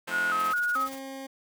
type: chord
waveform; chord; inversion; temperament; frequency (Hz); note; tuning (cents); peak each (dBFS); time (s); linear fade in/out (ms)
5% pulse; F dominant seventh; none; just; 174.61 / 218.3 / 261.9 / 314.3; F3 / A3 / C4 / Eb4; 0 / -13 / +2 / +18; -30; 0.07-0.53; 10
type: tone with vibrato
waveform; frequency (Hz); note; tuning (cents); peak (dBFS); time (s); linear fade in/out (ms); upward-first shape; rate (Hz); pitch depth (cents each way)
sine; 1358; F6; -49; -24; 0.1-0.89; 50; square; 2.3; 110
type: noise with tremolo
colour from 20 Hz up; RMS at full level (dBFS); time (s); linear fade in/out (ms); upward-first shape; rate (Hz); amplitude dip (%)
white; -42; 0.39-0.99; 10; triangle; 17; 90
type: tone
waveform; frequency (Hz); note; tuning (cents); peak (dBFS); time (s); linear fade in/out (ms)
20% pulse; 268.8; C4; +47; -32; 0.75-1.27; 10
effects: none